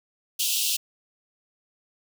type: high-pass noise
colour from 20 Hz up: pink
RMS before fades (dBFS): -25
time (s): 0.39-0.77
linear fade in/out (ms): 10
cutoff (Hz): 2700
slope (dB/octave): 96
effects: none